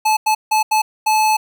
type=tone bursts at uneven times; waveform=square; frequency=865 Hz; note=A5; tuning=30 cents flat; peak=-13 dBFS; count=5; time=0.05-0.17 / 0.26-0.35 / 0.51-0.63 / 0.71-0.82 / 1.06-1.37 s; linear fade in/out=10 ms; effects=none